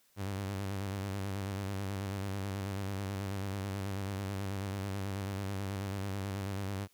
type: tone with vibrato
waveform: sawtooth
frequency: 98.1 Hz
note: G2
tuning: 2 cents sharp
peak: -31 dBFS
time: 0.16-6.88 s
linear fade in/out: 50 ms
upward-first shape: square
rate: 9.2 Hz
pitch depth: 45 cents each way
effects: white hiss -69 dBFS RMS until 6.93 s